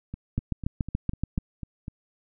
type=two click trains; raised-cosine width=5 ms; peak=-13 / -22 dBFS; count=8 / 8; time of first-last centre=0.38-1.379 / 0.14-1.881 s; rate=7.01 / 4.02 Hz; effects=none